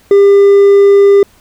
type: tone with hard clipping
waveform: triangle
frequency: 400 Hz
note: G4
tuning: 35 cents sharp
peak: -3 dBFS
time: 0.11-1.23 s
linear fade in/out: 2 ms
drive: 5 dB
effects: pink hiss -47 dBFS RMS until 1.4 s